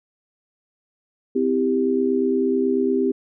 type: tone cluster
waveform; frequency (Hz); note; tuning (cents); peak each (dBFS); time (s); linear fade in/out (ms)
sine; 257.6 / 325.2 / 394.2; C4 / E4 / G4; -27 / -23 / +10; -21 / -26 / -20; 1.35-3.12; 10
effects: none